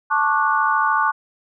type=chord; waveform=sine; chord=D major seventh; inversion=second; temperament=just; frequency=881 / 1101.2 / 1174.7 / 1468.3 Hz; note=A5 / C#6 / D6 / F#6; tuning=+2 / -12 / 0 / -14 cents; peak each=-21 dBFS; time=0.1-1.12 s; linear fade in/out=20 ms; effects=none